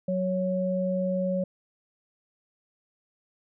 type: tone pair together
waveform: sine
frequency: 185.34 / 554.4 Hz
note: F#3 / C#5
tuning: +3 / 0 cents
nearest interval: octave + perfect fifth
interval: 1897 cents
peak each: -27 / -27 dBFS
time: 0.08-1.44 s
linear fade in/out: 5 ms
effects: none